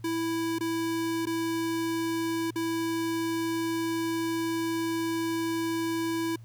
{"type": "tone with dropouts", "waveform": "square", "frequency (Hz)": 329.6, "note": "E4", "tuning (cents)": 0, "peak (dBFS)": -28, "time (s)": [0.04, 6.36], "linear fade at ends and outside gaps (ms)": 5, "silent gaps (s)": [[0.586, 0.607], [1.256, 1.268], [2.507, 2.557]], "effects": ["added 114 Hz sine -44 dBFS peak until 6.44 s", "pink hiss -65 dBFS RMS until 6.44 s"]}